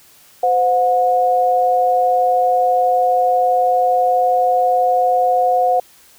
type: tone pair together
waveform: sine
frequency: 512.7 / 725 Hz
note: C5 / F#5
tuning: -35 / -35 cents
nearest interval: tritone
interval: 600 cents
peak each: -17 / -13 dBFS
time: 0.43-5.8 s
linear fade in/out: 5 ms
effects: white hiss -48 dBFS RMS until 6.18 s